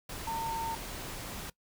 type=tone in noise; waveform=sine; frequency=909 Hz; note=A#5; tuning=44 cents flat; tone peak=-32 dBFS; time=0.27-0.75 s; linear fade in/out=5 ms; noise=pink; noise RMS=-41 dBFS; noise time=0.09-1.5 s; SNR=+6 dB; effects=noise-tail reverb RT60 0.1 s tail -21 dB re dry

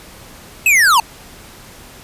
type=linear sweep; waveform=square; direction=down; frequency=2653 to 853 Hz; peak=-9 dBFS; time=0.66-1 s; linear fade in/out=2 ms; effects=pink hiss -39 dBFS RMS until 2.03 s + resampled to 32000 Hz

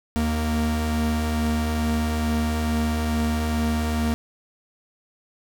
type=tone pair together; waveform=45% pulse; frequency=76.6 / 232.1 Hz; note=D#2 / A#3; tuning=-27 / -7 cents; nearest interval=octave + perfect fifth; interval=1920 cents; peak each=-24 dBFS; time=0.16-4.14 s; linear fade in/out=0 ms; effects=none

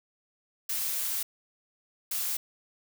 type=noise bursts at uneven times; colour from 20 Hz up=blue; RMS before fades=-31 dBFS; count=2; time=0.69-1.23 / 2.11-2.37 s; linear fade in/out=5 ms; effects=none

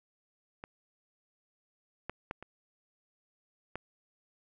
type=clicks; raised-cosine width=0.5 ms; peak=-27 / -21 / -21 / -30 / -22 dBFS; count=5; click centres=0.639 / 2.096 / 2.311 / 2.426 / 3.756 s; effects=none

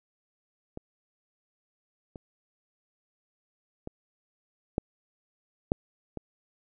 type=clicks; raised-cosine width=2 ms; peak=-24 / -28 / -23 / -12 / -10 / -22 dBFS; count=6; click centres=0.774 / 2.158 / 3.874 / 4.781 / 5.719 / 6.173 s; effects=none

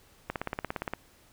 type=click train; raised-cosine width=0.5 ms; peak=-16 dBFS; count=12; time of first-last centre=0.3-0.936 s; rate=17.3 Hz; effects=pink hiss -60 dBFS RMS until 1.32 s

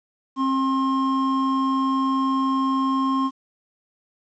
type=tone pair together; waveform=triangle; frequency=267 / 1066 Hz; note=C4 / C6; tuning=+35 / +32 cents; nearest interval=2 octaves; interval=2397 cents; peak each=-19 / -21 dBFS; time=0.36-3.31 s; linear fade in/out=50 ms; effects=resampled to 16000 Hz + 9-bit

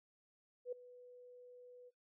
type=tone with ADSR envelope; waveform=sine; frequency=493.9 Hz; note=B4; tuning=in tune; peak=-37 dBFS; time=0.65-1.91 s; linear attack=73 ms; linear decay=6 ms; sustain=-18 dB; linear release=32 ms; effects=noise-tail reverb RT60 0.2 s tail -25 dB re dry

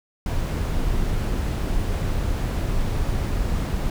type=noise; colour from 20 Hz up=brown; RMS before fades=-23 dBFS; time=0.26-3.9 s; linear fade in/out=2 ms; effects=none

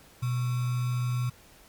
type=tone with sample-and-hold; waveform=sine; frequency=123.47 Hz; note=B2; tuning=in tune; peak=-25 dBFS; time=0.22-1.3 s; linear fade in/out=10 ms; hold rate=1225 Hz; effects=pink hiss -55 dBFS RMS until 1.68 s + MP3 96 kbps

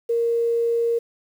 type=tone with quantisation; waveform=sine; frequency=466.2 Hz; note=A#4; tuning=in tune; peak=-18 dBFS; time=0.09-0.99 s; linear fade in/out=10 ms; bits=8; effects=none

